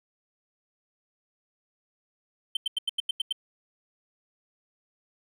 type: tone bursts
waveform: triangle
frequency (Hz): 3100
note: G7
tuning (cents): -20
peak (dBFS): -22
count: 8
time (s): 2.55-3.326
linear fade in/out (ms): 5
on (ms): 20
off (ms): 88
effects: none